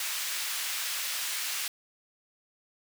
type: high-pass noise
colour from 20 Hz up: pink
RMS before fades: -33 dBFS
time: 0-1.68 s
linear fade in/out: 2 ms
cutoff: 2000 Hz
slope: 12 dB/octave
effects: none